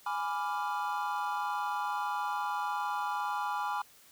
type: chord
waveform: triangle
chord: G# diminished seventh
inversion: none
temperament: equal with one note detuned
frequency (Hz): 830.6 / 992.3 / 1174.7 / 1396.9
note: G#5 / B5 / D6 / F6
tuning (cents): 0 / +8 / 0 / 0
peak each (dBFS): -33 / -34 / -36 / -38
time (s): 0.06-3.82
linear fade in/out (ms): 5
effects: white hiss -59 dBFS RMS until 4.11 s